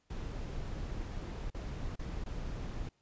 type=noise with dropouts; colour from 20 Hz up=brown; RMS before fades=-39 dBFS; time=0.1-2.89 s; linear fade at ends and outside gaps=5 ms; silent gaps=1.502-1.545 / 1.957-1.992 / 2.24-2.26 s; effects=pink hiss -75 dBFS RMS until 3.01 s + resampled to 16000 Hz